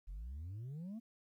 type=exponential sweep; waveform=sine; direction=up; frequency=42.15 to 237 Hz; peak=-40 dBFS; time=0.07-1 s; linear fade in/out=20 ms; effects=tanh soft clip ceiling -42 dBFS + 13-bit